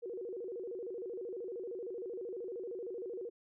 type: tone with vibrato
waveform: sine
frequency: 419.8 Hz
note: G#4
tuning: 19 cents sharp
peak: -39 dBFS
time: 0.02-3.3 s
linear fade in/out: 20 ms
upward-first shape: square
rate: 13 Hz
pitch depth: 210 cents each way
effects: none